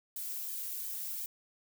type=noise with flanger; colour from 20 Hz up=violet; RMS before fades=-39 dBFS; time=0.16-1.26 s; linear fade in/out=2 ms; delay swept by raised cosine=1.4 to 3 ms; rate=2.8 Hz; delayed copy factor=-0.95; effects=none